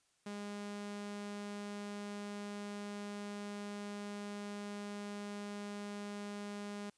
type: tone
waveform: sawtooth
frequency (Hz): 204.7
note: G#3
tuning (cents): -25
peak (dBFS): -38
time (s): 0.26-6.9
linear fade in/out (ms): 5
effects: white hiss -75 dBFS RMS until 6.97 s + resampled to 22050 Hz